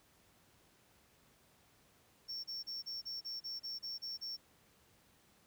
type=tone bursts; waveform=triangle; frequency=5460 Hz; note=F8; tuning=40 cents flat; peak=-39 dBFS; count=11; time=2.28-4.37 s; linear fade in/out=20 ms; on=160 ms; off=33 ms; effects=pink hiss -68 dBFS RMS until 5.46 s + high-pass 60 Hz 12 dB/octave